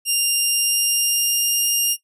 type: tone with pitch glide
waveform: 10% pulse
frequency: 2794 to 2812 Hz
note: F7 to F7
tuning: 0 to +11 cents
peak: -9 dBFS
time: 0.05-1.97 s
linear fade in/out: 50 ms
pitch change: +11 cents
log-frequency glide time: 0.35-1.64 s
effects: noise-tail reverb RT60 0.1 s tail -17 dB re dry + resampled to 32000 Hz